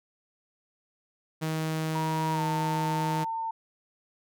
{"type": "tone", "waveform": "sawtooth", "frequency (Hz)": 158.4, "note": "D#3", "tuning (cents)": 31, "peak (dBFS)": -24, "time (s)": [1.41, 3.25], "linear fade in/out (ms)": 20}
{"type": "tone with pitch glide", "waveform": "sine", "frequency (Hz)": [952, 902.7], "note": ["A#5", "A5"], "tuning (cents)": [36, 44], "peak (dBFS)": -29, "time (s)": [1.95, 3.51], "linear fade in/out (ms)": 5, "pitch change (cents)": -92, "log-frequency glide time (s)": [2.33, 2.42]}
{"effects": []}